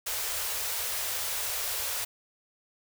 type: band-stop noise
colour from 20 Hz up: white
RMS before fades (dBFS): -32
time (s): 0.06-2.05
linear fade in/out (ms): 10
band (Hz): 110 to 410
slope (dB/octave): 48
effects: none